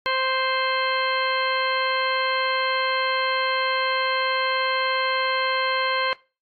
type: harmonic tone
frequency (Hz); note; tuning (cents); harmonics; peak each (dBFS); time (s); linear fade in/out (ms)
523.3; C5; 0; 1 / 2 / 3 / 4 / 5 / 6 / 8; -28 / -25 / -28 / -28 / -33 / -31 / -32; 0.06-6.13; 0
effects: noise-tail reverb RT60 0.3 s tail -21 dB re dry + AAC 48 kbps